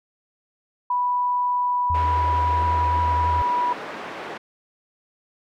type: tone with pitch glide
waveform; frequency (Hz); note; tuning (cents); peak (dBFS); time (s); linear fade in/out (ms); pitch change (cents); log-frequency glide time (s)
sine; 985 to 977.1; B5 to B5; -5 to -19; -19; 0.9-3.73; 5; -14; 1.56-2.95
type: tone with vibrato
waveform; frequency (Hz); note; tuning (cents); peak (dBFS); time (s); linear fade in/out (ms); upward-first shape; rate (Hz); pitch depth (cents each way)
sine; 80.9; E2; -32; -23; 1.9-3.42; 0; square; 11; 37
type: band-pass noise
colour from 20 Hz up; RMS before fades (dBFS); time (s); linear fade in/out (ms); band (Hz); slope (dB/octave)
pink; -34; 1.94-4.38; 10; 370 to 2000; 12
effects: none